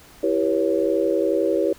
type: chord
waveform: sine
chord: C# half-diminished seventh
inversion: first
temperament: equal with one note detuned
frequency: 329.6 / 392 / 482.9 / 554.4 Hz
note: E4 / G4 / B4 / C#5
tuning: 0 / 0 / -39 / 0 cents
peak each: -23 / -23 / -24 / -23 dBFS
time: 0.23-1.73 s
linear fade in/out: 5 ms
effects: pink hiss -48 dBFS RMS until 1.78 s